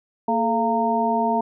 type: harmonic tone with a mistuned harmonic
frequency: 230 Hz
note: A#3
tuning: 23 cents flat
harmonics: 1 / 2 / 3 / 4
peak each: -24 / -27 / -23 / -22 dBFS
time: 0.28-1.41 s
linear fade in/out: 5 ms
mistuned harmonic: 2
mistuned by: -110 cents
effects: none